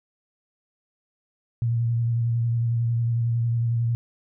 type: tone with vibrato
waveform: sine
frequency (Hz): 117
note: A#2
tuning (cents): +7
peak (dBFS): -20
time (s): 1.62-3.95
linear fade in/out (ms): 0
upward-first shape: square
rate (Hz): 11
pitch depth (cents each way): 19
effects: none